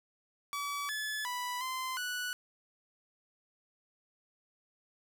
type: tone with pitch steps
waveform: sawtooth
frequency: 1144 / 1721 / 987 / 1035 / 1477 Hz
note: D6 / A6 / B5 / C6 / F#6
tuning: -46 / -39 / -1 / -19 / -3 cents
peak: -31 dBFS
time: 0.53-2.33 s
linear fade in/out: 0 ms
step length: 360 ms
effects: none